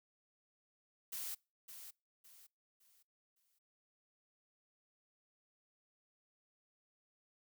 blue noise with echo, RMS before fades -43 dBFS, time 1.12-1.35 s, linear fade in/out 10 ms, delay 560 ms, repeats 4, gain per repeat -9 dB, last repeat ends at 3.59 s, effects noise-tail reverb RT60 0.3 s tail -26 dB re dry

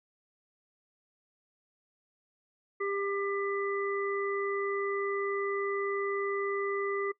harmonic tone, 398.3 Hz, G4, 28 cents sharp, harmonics 1 / 3 / 5, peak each -31 / -36 / -38 dBFS, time 2.8-7.12 s, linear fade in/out 10 ms, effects noise-tail reverb RT60 0.1 s tail -20 dB re dry

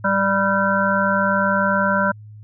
harmonic tone with a mistuned harmonic, 196.7 Hz, G3, 6 cents sharp, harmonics 1 / 3 / 5 / 7 / 8, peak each -22 / -22 / -22 / -22 / -22 dBFS, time 0.04-2.12 s, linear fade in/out 10 ms, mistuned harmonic 8, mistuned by -40 cents, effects added 106 Hz sine -37 dBFS peak until 2.43 s

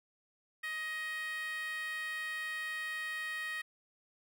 10% pulse tone with high-pass filter, 628 Hz, D#5, 16 cents sharp, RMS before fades -39 dBFS, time 0.63-3.62 s, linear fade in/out 10 ms, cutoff 1700 Hz, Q 8.9, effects none

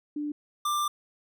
sine / square tone pair in turn, 295.6 / 1185.6 Hz, D4 / D6, +11 / +16 cents, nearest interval 2 octaves, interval 2405 cents, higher second, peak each -29 / -26 dBFS, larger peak second, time 0.16-0.32 / 0.65-0.88 s, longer second, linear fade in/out 5 ms, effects none

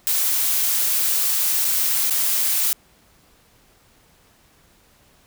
blue noise with dropouts, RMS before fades -20 dBFS, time 0.07-2.73 s, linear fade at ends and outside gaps 0 ms, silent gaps 1.646-1.651 / 2.098-2.107 s, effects pink hiss -56 dBFS RMS until 5.26 s

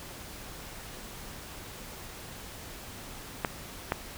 clicks, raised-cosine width 0.5 ms, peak -11 dBFS, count 2, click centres 3.448 / 3.921 s, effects pink hiss -44 dBFS RMS until 4.17 s

